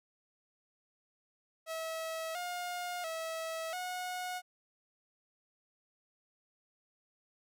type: tone with pitch steps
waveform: sawtooth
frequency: 647 / 712 / 649 / 728 Hz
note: E5 / F5 / E5 / F#5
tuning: -32 / +33 / -27 / -28 cents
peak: -33 dBFS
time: 1.66-4.42 s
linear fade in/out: 50 ms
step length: 690 ms
effects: none